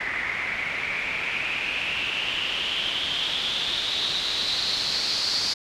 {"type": "noise with low-pass filter sweep", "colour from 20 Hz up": "white", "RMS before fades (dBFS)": -27, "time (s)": [0, 5.54], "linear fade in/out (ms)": 10, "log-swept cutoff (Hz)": [2000, 4700], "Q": 6.7, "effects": []}